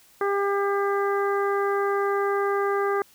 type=harmonic tone; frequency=399.9 Hz; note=G4; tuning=35 cents sharp; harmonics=1 / 2 / 3 / 4 / 5; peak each=-23 / -30 / -28 / -33 / -38 dBFS; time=0.21-3.02 s; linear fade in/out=2 ms; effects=white hiss -56 dBFS RMS until 3.14 s